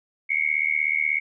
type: tone with amplitude modulation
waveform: sine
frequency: 2197 Hz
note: C#7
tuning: 16 cents flat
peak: -16 dBFS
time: 0.29-1.2 s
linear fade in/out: 20 ms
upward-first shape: sine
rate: 76.4 Hz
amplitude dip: 100%
effects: none